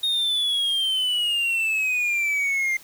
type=exponential sweep; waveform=triangle; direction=down; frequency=3729 to 2093 Hz; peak=-19 dBFS; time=0.03-2.77 s; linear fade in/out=5 ms; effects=white hiss -48 dBFS RMS until 2.83 s